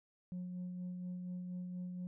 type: tone with tremolo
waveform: sine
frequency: 180 Hz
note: F#3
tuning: 47 cents flat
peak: -37 dBFS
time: 0.32-2.07 s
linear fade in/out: 0 ms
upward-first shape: sine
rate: 4.2 Hz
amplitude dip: 35%
effects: tanh soft clip ceiling -38 dBFS